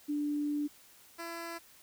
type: tone pair in turn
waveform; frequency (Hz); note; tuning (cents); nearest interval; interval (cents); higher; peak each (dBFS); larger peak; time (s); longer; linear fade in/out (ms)
sine / 10% pulse; 293.7 / 336; D4 / E4; 0 / +33; major second; 233; second; -30 / -31; first; 0.08-0.68 / 1.18-1.59; first; 20
effects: white hiss -59 dBFS RMS until 1.82 s